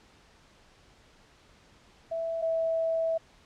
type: tone pair in turn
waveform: sine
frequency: 659.3 / 653.6 Hz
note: E5 / E5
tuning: 0 / -15 cents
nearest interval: unison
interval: 15 cents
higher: first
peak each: -29 / -25 dBFS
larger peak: second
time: 2.11-2.42 / 2.42-3.18 s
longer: second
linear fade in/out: 10 ms
effects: pink hiss -59 dBFS RMS until 3.45 s + low-pass 6000 Hz 12 dB/octave